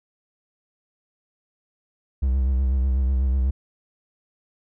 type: tone with vibrato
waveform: triangle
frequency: 65.4 Hz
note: C2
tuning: in tune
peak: -16 dBFS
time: 2.22-3.51 s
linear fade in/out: 10 ms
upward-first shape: sine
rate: 8.1 Hz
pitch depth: 67 cents each way
effects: none